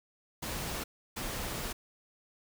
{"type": "noise bursts at uneven times", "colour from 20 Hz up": "pink", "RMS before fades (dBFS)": -37, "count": 2, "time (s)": [[0.42, 0.84], [1.16, 1.73]], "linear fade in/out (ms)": 10, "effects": []}